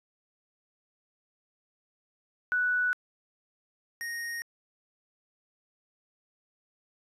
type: tone pair in turn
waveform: sine / square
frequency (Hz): 1480 / 1864.7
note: F#6 / A#6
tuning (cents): 0 / 0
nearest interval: major third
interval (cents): 400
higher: second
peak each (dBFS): -24 / -34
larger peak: first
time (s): 2.52-2.93 / 4.01-4.42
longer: neither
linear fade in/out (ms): 0
effects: resampled to 32000 Hz + 11-bit